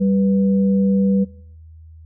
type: tone pair together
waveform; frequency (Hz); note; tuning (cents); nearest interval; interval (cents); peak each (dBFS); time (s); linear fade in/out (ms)
sine; 195.08 / 490.3; G3 / B4; -8 / -13; octave + major third; 1595; -14 / -24; 0-1.25; 20
effects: noise-tail reverb RT60 0.7 s tail -23 dB re dry + added 80 Hz sine -39 dBFS peak until 2.05 s